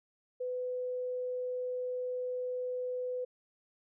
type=tone; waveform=sine; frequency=501 Hz; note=B4; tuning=25 cents sharp; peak=-33 dBFS; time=0.4-3.25 s; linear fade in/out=10 ms; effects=none